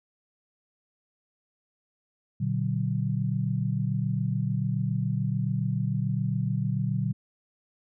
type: tone cluster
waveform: sine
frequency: 119.6 / 146.6 / 188 Hz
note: A#2 / D3 / F#3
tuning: +45 / -3 / +28 cents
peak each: -28 / -29 / -30 dBFS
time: 2.4-7.13 s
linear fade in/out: 10 ms
effects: none